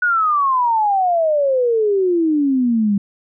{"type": "exponential sweep", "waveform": "sine", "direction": "down", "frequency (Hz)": [1480, 196.1], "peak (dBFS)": -13, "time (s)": [0.02, 2.98], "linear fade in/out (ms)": 5, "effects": []}